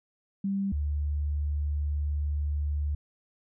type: tone pair in turn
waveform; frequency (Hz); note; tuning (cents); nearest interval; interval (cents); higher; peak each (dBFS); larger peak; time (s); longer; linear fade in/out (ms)
sine; 196.7 / 73.42; G3 / D2; +6 / 0; octave + perfect fourth; 1706; first; -26; neither; 0.44-0.72 / 0.72-2.95; second; 5
effects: none